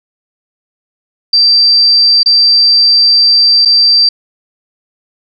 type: tone with dropouts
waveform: sine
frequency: 4688 Hz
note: D8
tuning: 4 cents flat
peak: -4 dBFS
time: 1.33-4.09 s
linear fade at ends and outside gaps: 5 ms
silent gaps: 2.232-2.259 / 3.651-3.656 s
effects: none